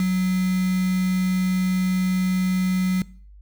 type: tone with quantisation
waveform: sine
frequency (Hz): 185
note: F#3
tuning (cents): 0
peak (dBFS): -18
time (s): 0-3.02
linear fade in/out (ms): 2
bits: 5
effects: noise-tail reverb RT60 0.5 s tail -22 dB re dry + added 50 Hz sine -43 dBFS peak until 3.41 s